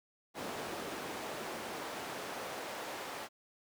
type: noise with high-pass filter sweep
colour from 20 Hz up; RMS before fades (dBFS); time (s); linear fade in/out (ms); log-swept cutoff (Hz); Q
brown; -42; 0.34-3.29; 50; 400 to 640; 0.76
effects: none